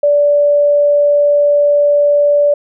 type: tone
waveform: sine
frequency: 581 Hz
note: D5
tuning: 19 cents flat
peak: -7 dBFS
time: 0.03-2.54 s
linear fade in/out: 5 ms
effects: none